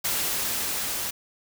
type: noise with level ramp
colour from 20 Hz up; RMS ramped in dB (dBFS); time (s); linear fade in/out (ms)
white; -26 to -30; 0.04-1.11; 10
effects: none